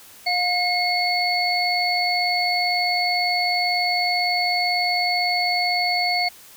sine tone cluster, 712 / 2161 / 4449 Hz, F5 / C#7 / C#8, +33 / -45 / +5 cents, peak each -23 dBFS, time 0.26-6.29 s, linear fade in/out 10 ms, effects white hiss -46 dBFS RMS until 6.56 s

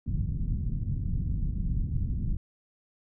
pink low-pass noise, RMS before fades -29 dBFS, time 0.06-2.37 s, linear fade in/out 5 ms, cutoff 180 Hz, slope 24 dB/octave, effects none

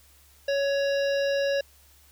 harmonic tone, 558 Hz, C#5, 11 cents sharp, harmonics 1 / 3 / 5 / 7 / 9 / 10, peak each -23 / -33 / -37 / -40 / -42 / -43 dBFS, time 0.48-1.61 s, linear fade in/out 5 ms, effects added 70 Hz sine -58 dBFS peak until 2.11 s + white hiss -58 dBFS RMS until 2.11 s

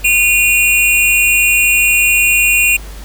square tone pair together, 2455 / 2756 Hz, D#7 / F7, -24 / -24 cents, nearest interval major second, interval 200 cents, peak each -12 dBFS, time 0.04-2.77 s, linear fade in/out 10 ms, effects added 50 Hz sine -27 dBFS peak until 3.04 s + pink hiss -36 dBFS RMS until 3.04 s

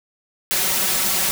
white noise with comb filter, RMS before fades -20 dBFS, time 0.51-1.31 s, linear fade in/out 0 ms, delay 5.3 ms, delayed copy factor +0.85, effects none

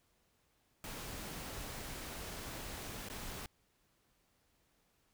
pink noise with dropouts, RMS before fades -45 dBFS, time 0.84-3.46 s, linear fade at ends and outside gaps 1 ms, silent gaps 3.087-3.099 s, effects pink hiss -75 dBFS RMS until 5.13 s

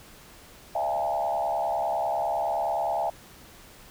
sine tone with frequency modulation, 745 Hz, F#5, 12 cents sharp, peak -24 dBFS, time 0.75-3.1 s, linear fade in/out 5 ms, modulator 69.8 Hz, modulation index 1.9, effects pink hiss -50 dBFS RMS until 3.9 s

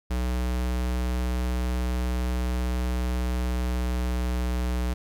square tone with pitch glide, 61.8 to 61.44 Hz, B1 to B1, +2 to -8 cents, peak -25 dBFS, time 0.1-4.94 s, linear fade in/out 10 ms, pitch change -10 cents, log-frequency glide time 2.93-4.75 s, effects 11-bit

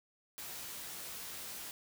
white noise with comb filter, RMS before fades -45 dBFS, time 0.38-1.71 s, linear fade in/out 0 ms, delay 17 ms, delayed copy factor +0.6, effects none

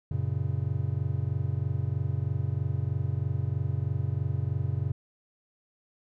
triangle chord, F# major, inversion none, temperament just, 92.5 / 115.62 / 138.75 Hz, F#2 / A#2 / C#3, 0 / -14 / +2 cents, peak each -29 dBFS, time 0.11-4.92 s, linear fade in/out 5 ms, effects none

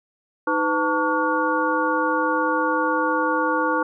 sine tone cluster, 313.7 / 504 / 896 / 1130 / 1435 Hz, D#4 / B4 / A5 / C#6 / F6, +14 / +35 / +31 / +33 / +47 cents, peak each -25 dBFS, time 0.47-3.83 s, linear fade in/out 5 ms, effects none

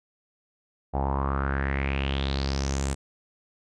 sawtooth tone with low-pass filter sweep, 68.3 Hz, C#2, 25 cents flat, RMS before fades -27 dBFS, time 0.93-2.95 s, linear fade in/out 20 ms, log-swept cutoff 760 to 8400 Hz, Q 5.4, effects none

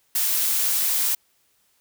blue noise, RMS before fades -22 dBFS, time 0.15-1.15 s, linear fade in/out 5 ms, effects white hiss -65 dBFS RMS until 1.8 s

